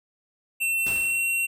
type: tone with pitch glide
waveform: square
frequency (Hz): 2699 to 2730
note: E7 to F7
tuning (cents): +40 to -40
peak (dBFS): -23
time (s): 0.6-1.47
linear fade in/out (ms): 20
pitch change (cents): +20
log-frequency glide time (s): 0.81-1.26
type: noise with exponential decay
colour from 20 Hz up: pink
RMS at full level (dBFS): -34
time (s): 0.86-1.46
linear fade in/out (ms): 5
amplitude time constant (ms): 130
effects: none